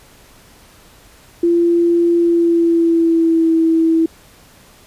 sine tone with pitch glide, 341.9 to 326.1 Hz, F4 to E4, -37 to -19 cents, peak -10 dBFS, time 1.43-4.06 s, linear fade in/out 5 ms, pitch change -82 cents, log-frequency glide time 2.18-3.52 s, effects pink hiss -46 dBFS RMS until 4.86 s + resampled to 32000 Hz

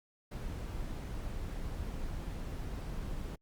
brown noise, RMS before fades -39 dBFS, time 0.31-3.36 s, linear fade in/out 10 ms, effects Opus 48 kbps

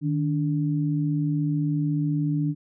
sine tone pair together, 153.4 / 289.6 Hz, D#3 / D4, -24 / -24 cents, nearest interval major seventh, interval 1100 cents, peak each -23 / -26 dBFS, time 0.01-2.55 s, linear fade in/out 50 ms, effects none

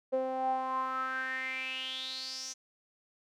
sawtooth tone with band-pass filter sweep, 260.7 Hz, C4, 6 cents flat, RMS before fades -35 dBFS, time 0.12-2.54 s, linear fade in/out 20 ms, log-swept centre 540 to 6100 Hz, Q 8.1, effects none

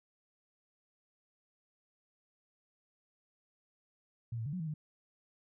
sine tone with pitch steps, 116.4 / 112.5 / 144.5 / 183 / 160.3 / 152.3 Hz, A#2 / A2 / D3 / F#3 / E3 / D#3, -2 / +39 / -28 / -19 / -48 / -37 cents, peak -35 dBFS, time 4.32-4.74 s, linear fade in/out 5 ms, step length 70 ms, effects none

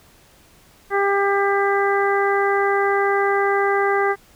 harmonic tone, 398.4 Hz, G4, 28 cents sharp, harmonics 1 / 2 / 3 / 4 / 5, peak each -19 / -22 / -24 / -25 / -26 dBFS, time 0.9-4.16 s, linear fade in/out 50 ms, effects pink hiss -52 dBFS RMS until 4.35 s

